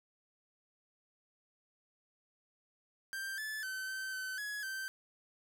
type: tone with pitch steps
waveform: 45% pulse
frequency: 1577 / 1737 / 1531 / 1544 / 1525 / 1681 / 1554 Hz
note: G6 / A6 / G6 / G6 / G6 / G#6 / G6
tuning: +10 / -23 / -41 / -27 / -48 / +20 / -16 cents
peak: -38 dBFS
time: 3.13-4.88 s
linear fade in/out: 0 ms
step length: 250 ms
effects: none